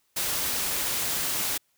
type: noise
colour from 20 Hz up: white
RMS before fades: -28 dBFS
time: 0.16-1.58 s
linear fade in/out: 10 ms
effects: white hiss -70 dBFS RMS until 1.77 s